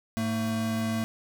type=tone pair together; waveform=square; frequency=106.27 / 224.2 Hz; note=G#2 / A3; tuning=+40 / +33 cents; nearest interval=octave + minor second; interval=1293 cents; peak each=-34 / -28 dBFS; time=0.17-1.04 s; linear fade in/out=0 ms; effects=none